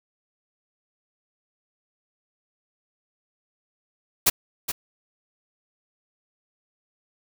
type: noise with echo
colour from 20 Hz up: white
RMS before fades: -17 dBFS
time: 4.26-4.3 s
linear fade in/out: 10 ms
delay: 420 ms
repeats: 1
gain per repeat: -10 dB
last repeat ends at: 4.72 s
effects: none